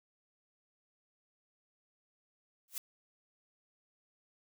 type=noise with exponential growth; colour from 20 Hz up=blue; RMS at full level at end=-34 dBFS; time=2.68-2.78 s; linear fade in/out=1 ms; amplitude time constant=20 ms; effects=none